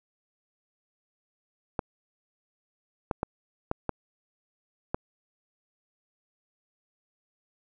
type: clicks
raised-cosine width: 1 ms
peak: -13 dBFS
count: 6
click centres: 1.792 / 3.112 / 3.231 / 3.714 / 3.893 / 4.945 s
effects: none